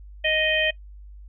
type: harmonic tone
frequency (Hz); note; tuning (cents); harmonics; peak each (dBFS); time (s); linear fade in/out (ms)
623; D#5; +2; 1 / 3 / 4 / 5; -25 / -25 / -25 / -25; 0.24-0.71; 10
effects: noise-tail reverb RT60 0.1 s tail -20 dB re dry + added 50 Hz sine -40 dBFS peak until 1.28 s